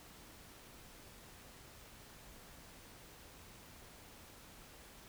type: silence
effects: pink hiss -57 dBFS RMS until 5.08 s